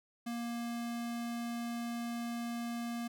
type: tone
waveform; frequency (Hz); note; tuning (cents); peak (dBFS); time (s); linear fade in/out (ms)
square; 235.5; A#3; +18; -37; 0.26-3.08; 10
effects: none